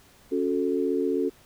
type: chord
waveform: sine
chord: F# minor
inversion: second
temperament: equal with one note detuned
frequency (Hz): 277.2 / 364.5 / 440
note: C#4 / F#4 / A4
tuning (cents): 0 / -26 / 0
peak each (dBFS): -27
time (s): 0.31-1.3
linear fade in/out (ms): 20
effects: pink hiss -56 dBFS RMS until 1.45 s